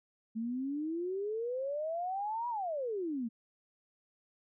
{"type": "exponential two-way sweep", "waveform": "sine", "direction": "up then down", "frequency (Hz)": [218.8, 980, 218.8], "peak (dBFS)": -33, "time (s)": [0.35, 3.29], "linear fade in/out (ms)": 20, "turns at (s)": 2.49, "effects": []}